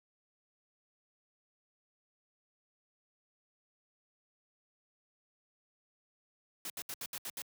white noise bursts, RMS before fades -41 dBFS, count 7, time 6.65-7.42 s, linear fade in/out 2 ms, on 50 ms, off 70 ms, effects high-pass 100 Hz 12 dB/octave

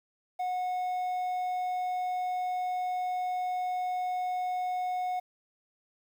triangle tone, 730 Hz, F#5, 24 cents flat, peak -27 dBFS, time 0.39-5.2 s, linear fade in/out 10 ms, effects 10-bit

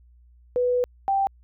sine tone pair in turn, 493.9 / 784 Hz, B4 / G5, 0 / 0 cents, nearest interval minor sixth, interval 800 cents, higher second, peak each -19 dBFS, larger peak neither, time 0.56-0.84 / 1.08-1.27 s, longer first, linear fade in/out 0 ms, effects added 60 Hz sine -51 dBFS peak until 1.43 s

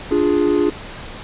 triangle chord, D diminished, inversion none, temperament equal, 293.7 / 349.2 / 415.3 Hz, D4 / F4 / Ab4, 0 / 0 / 0 cents, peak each -16 dBFS, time 0.11-0.7 s, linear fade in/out 5 ms, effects pink hiss -33 dBFS RMS until 1.23 s + resampled to 8000 Hz

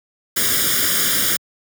white noise with comb filter, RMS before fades -18 dBFS, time 0.36-1.37 s, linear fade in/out 10 ms, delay 0.58 ms, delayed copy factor +0.85, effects high-pass 100 Hz 12 dB/octave

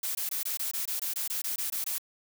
blue noise bursts, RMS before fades -32 dBFS, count 14, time 0.03-1.983 s, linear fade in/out 5 ms, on 120 ms, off 21 ms, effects none

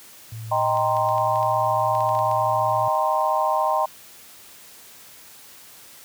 sine tone with pitch glide, 111.7 to 113.78 Hz, A2 to A#2, +27 to -42 cents, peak -31 dBFS, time 0.32-2.88 s, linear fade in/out 0 ms, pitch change +31 cents, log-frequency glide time 1.13-1.36 s
sine chord, C minor seventh, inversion first, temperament equal, 622.3 / 784 / 932.3 / 1046.5 Hz, Eb5 / G5 / Bb5 / C6, 0 / 0 / 0 / 0 cents, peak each -24 dBFS, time 0.51-3.86 s, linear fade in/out 10 ms
clicks, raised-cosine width 0.2 ms, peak -23 dBFS, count 12, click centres 0.772 / 0.968 / 1.089 / 1.181 / 1.358 / 1.429 / 1.951 / 2.006 / 2.091 / 2.151 / 2.19 / 2.314 s
effects white hiss -46 dBFS RMS until 6.04 s + high-pass 60 Hz 12 dB/octave

